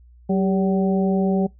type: harmonic tone with a mistuned harmonic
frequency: 190 Hz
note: F#3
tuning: 46 cents sharp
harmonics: 1 / 2 / 3 / 4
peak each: -18 / -24 / -28 / -30 dBFS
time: 0.29-1.47 s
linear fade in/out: 10 ms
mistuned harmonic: 2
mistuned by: +61 cents
effects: noise-tail reverb RT60 0.2 s tail -25 dB re dry + added 60 Hz sine -46 dBFS peak until 1.59 s

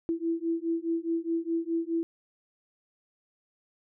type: beating tone pair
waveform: sine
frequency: 329.6 / 334.4 Hz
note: E4 / E4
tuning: 0 / +25 cents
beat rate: 4.8 Hz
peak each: -30 dBFS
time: 0.09-2.03 s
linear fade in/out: 0 ms
effects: none

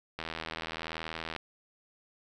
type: click train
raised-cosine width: 0.3 ms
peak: -20 dBFS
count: 96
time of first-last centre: 0.19-1.363 s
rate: 81 Hz
effects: none

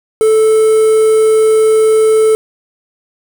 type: tone with quantisation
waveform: triangle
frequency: 437.9 Hz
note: A4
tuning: 8 cents flat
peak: -4 dBFS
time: 0.21-2.35 s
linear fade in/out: 0 ms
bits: 4
effects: none

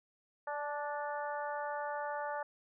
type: harmonic tone with a mistuned harmonic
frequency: 293.1 Hz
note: D4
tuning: 3 cents flat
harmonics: 2 / 3 / 4 / 5 / 6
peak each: -40 / -39 / -45 / -45 / -48 dBFS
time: 0.47-2.43 s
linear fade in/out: 5 ms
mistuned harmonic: 3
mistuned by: -16 cents
effects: none

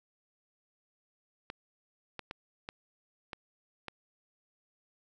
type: clicks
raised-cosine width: 0.3 ms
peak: -23 dBFS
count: 6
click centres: 1.501 / 2.193 / 2.311 / 2.689 / 3.332 / 3.883 s
effects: none

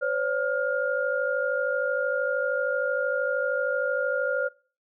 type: tone cluster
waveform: sine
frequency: 514 / 567 / 1414 Hz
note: C5 / C#5 / F6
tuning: -31 / +39 / +21 cents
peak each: -28 dBFS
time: 0.01-4.49 s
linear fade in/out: 20 ms
effects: noise-tail reverb RT60 0.4 s tail -23 dB re dry

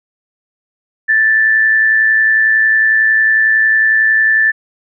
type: tone with amplitude modulation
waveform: sine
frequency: 1760 Hz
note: A6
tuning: in tune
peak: -6 dBFS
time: 1.08-4.52 s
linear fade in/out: 20 ms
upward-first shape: sine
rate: 111 Hz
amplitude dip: 40%
effects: none

